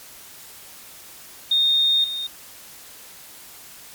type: tone with level steps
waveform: sine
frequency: 3679 Hz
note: A#7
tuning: 24 cents flat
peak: -15 / -25 dBFS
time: 1.51-2.27 s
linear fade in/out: 5 ms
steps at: 2.04 s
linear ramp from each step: 2 ms
effects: white hiss -43 dBFS RMS until 3.94 s + MP3 96 kbps